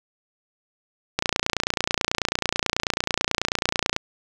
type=click train; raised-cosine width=0.2 ms; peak=-3 dBFS; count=82; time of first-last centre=1.19-3.964 s; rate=29.2 Hz; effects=none